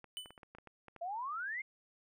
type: clicks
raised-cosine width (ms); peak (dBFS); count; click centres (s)
0.5; -37; 10; 0.043 / 0.259 / 0.306 / 0.378 / 0.432 / 0.55 / 0.585 / 0.673 / 0.883 / 0.963
type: tone with exponential decay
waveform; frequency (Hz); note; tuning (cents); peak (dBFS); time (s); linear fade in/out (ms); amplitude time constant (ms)
square; 3000; F#7; +23; -38; 0.17-0.38; 0; 44
type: exponential sweep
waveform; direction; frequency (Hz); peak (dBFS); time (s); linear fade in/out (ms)
sine; up; 659.3 to 2177; -37; 1.01-1.62; 10
effects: none